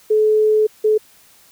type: tone bursts at uneven times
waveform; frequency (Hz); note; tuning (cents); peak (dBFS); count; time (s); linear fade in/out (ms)
sine; 430; A4; -40; -11; 2; 0.1-0.67 / 0.84-0.98; 10
effects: white hiss -50 dBFS RMS until 1.51 s